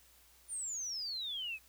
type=exponential sweep; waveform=sine; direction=down; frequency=9340 to 2486 Hz; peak=-37 dBFS; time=0.48-1.59 s; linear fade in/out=50 ms; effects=added 60 Hz sine -69 dBFS peak until 1.68 s + white hiss -64 dBFS RMS until 1.68 s